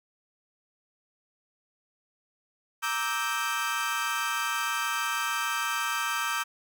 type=chord; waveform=30% pulse; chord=E half-diminished seventh; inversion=second; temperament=equal with one note detuned; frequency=932.3 / 1174.7 / 1301.1 / 1568 Hz; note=Bb5 / D6 / E6 / G6; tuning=0 / 0 / -23 / 0 cents; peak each=-33 / -31 / -30 / -29 dBFS; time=2.82-6.44 s; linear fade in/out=20 ms; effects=none